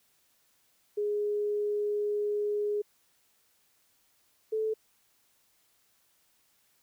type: tone pair in turn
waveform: sine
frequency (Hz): 415.3 / 437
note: G#4 / A4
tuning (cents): 0 / -12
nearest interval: minor second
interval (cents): 88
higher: second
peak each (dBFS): -27 / -27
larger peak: neither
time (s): 0.97-2.82 / 4.52-4.74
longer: first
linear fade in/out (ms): 10
effects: white hiss -69 dBFS RMS until 6.82 s